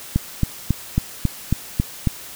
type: click train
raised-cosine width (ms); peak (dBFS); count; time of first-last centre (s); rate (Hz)
5; -4; 8; 0.16-2.073; 3.66
effects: white hiss -37 dBFS RMS until 2.35 s